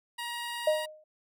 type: tone with vibrato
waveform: 15% pulse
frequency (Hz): 949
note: A#5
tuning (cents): +31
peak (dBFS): -28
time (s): 0.18-0.86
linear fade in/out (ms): 10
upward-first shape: square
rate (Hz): 20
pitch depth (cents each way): 9
type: tone with exponential decay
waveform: sine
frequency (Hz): 617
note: D#5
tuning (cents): -15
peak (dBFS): -19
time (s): 0.67-1.04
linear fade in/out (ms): 5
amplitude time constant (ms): 80
effects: none

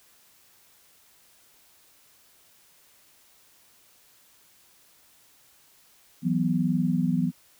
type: chord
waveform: sine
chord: E suspended second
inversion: none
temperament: just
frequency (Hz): 164.81 / 185.42 / 247.2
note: E3 / F#3 / B3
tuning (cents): 0 / +4 / +2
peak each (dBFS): -26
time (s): 6.22-7.32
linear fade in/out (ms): 50
effects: white hiss -59 dBFS RMS until 7.59 s

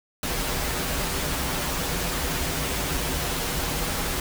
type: noise with comb filter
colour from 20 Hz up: pink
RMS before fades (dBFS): -27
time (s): 0.23-4.2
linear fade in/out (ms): 2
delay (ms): 9.3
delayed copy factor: -0.55
effects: none

